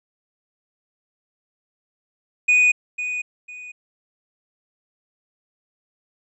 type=tone with echo; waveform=triangle; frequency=2476 Hz; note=D#7; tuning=9 cents flat; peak=-11 dBFS; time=2.48-2.72 s; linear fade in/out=10 ms; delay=500 ms; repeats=2; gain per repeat=-11 dB; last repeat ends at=3.72 s; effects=resampled to 24000 Hz